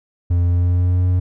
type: tone with pitch glide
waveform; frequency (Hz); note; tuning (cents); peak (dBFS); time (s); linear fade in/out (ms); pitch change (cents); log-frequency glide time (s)
triangle; 87.31 to 90.55; F2 to F#2; 0 to -37; -11; 0.3-1.2; 10; +63; 0.45-1.05
effects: none